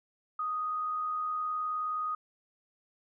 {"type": "tone with amplitude modulation", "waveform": "sine", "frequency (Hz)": 1244.5, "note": "D#6", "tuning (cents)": 0, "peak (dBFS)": -29, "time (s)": [0.39, 2.15], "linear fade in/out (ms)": 5, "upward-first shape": "sine", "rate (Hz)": 79.3, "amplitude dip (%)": 25, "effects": []}